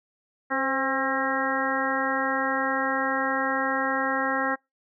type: harmonic tone with a mistuned harmonic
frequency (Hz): 268.5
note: C4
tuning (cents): +45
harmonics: 1 / 2 / 3 / 4 / 5 / 6 / 7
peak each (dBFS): -31 / -31 / -31 / -31 / -31 / -31 / -31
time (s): 0.5-4.56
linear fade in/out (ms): 20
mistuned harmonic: 2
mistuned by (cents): -35
effects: noise-tail reverb RT60 0.2 s tail -26 dB re dry